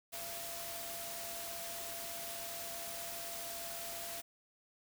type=tone in noise; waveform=sine; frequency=679 Hz; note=F5; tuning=49 cents flat; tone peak=-48 dBFS; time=0.12-4.22 s; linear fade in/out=20 ms; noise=white; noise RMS=-44 dBFS; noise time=0.12-4.22 s; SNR=-7 dB; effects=none